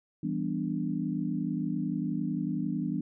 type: chord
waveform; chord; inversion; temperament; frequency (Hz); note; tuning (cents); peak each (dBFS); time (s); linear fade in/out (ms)
sine; E minor seventh; none; equal; 164.81 / 196 / 246.9 / 293.7; E3 / G3 / B3 / D4; 0 / 0 / 0 / 0; -34; 0.23-3.01; 5
effects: none